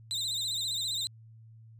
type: tone with vibrato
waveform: 35% pulse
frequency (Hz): 3840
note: B7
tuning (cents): -49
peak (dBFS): -29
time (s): 0.11-1.07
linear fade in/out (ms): 0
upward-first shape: sine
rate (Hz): 15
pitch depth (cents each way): 110
effects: added 112 Hz sine -50 dBFS peak until 1.79 s + resampled to 32000 Hz